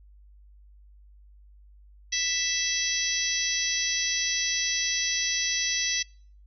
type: harmonic tone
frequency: 659.3 Hz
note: E5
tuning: in tune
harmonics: 3 / 4 / 5 / 6 / 7 / 8 / 9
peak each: -32 / -35 / -34 / -34 / -35 / -33 / -29 dBFS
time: 2.12-6.03 s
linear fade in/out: 10 ms
effects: noise-tail reverb RT60 0.5 s tail -26 dB re dry + added 50 Hz sine -50 dBFS peak until 6.46 s